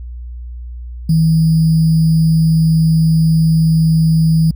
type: tone with sample-and-hold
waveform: sine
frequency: 160.9 Hz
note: E3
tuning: 42 cents flat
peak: -8 dBFS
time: 1.09-4.51 s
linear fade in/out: 5 ms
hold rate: 4900 Hz
effects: added 60 Hz sine -25 dBFS peak until 4.55 s